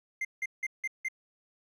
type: tone bursts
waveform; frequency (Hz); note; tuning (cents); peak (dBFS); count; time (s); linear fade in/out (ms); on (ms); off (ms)
triangle; 2093; C7; 0; -28; 5; 0.21-1.085; 5; 39; 170
effects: none